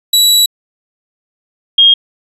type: tone pair in turn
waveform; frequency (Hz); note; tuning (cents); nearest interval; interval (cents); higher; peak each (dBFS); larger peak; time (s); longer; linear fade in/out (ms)
sawtooth / sine; 3919 / 3244; B7 / G#7; -14 / -41; minor third; 327; first; -3; neither; 0.13-0.46 / 1.78-1.94; first; 5
effects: resampled to 32000 Hz